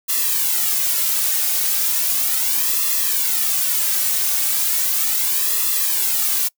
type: noise with flanger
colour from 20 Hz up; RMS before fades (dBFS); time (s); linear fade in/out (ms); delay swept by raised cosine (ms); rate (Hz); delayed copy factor
blue; -19; 0.08-6.49; 20; 1.3 to 3; 0.36; -0.95
effects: noise-tail reverb RT60 0.1 s tail -24 dB re dry